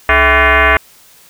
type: tone with frequency modulation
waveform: sine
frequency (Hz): 293.8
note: D4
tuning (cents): +1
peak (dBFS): -6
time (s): 0.09-0.77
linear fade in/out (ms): 2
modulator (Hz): 361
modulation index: 5.8
effects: white hiss -44 dBFS RMS until 1.29 s